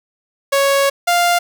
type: tone pair in turn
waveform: sawtooth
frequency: 554.4 / 698.5 Hz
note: C#5 / F5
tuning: 0 / 0 cents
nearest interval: major third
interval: 400 cents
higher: second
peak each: -8 dBFS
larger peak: neither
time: 0.52-0.9 / 1.07-1.39 s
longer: first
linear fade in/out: 10 ms
effects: none